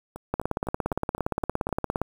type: two click trains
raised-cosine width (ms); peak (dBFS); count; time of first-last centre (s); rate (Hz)
1; -11 / -23; 30 / 7; 0.34-2.016 / 0.16-1.691; 17.3 / 3.92
effects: 7-bit